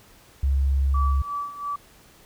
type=tone; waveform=sine; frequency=68.3 Hz; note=C#2; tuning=25 cents flat; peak=-18 dBFS; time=0.43-1.22 s; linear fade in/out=5 ms
type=tone with tremolo; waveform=sine; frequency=1153 Hz; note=D6; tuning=32 cents flat; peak=-25 dBFS; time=0.94-1.76 s; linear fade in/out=5 ms; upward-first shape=sine; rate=2.9 Hz; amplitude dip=75%
effects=pink hiss -53 dBFS RMS until 2.25 s